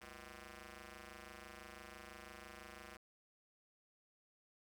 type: ring-modulated tone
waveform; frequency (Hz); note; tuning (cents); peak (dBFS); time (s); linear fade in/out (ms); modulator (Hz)
5% pulse; 140; C#3; +18; -38; 0.01-2.97; 5; 897
effects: none